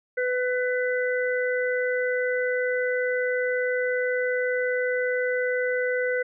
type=harmonic tone; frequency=499.7 Hz; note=B4; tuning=20 cents sharp; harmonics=1 / 3 / 4; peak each=-24 / -29 / -31 dBFS; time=0.17-6.23 s; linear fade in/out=10 ms; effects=none